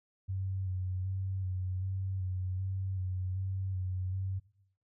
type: tone with vibrato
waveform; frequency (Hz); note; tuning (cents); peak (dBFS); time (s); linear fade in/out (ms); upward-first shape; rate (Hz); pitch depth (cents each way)
sine; 93.9; F#2; +26; -32; 0.28-4.4; 20; square; 1.3; 27
effects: noise-tail reverb RT60 0.7 s tail -19 dB re dry